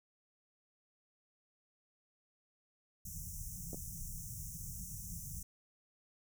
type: band-stop noise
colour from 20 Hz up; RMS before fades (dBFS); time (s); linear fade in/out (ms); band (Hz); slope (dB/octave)
pink; -45; 3.05-5.43; 5; 190 to 5700; 96
type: clicks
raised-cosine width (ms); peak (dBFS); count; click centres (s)
2; -31 / -31; 2; 3.732 / 3.745
effects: none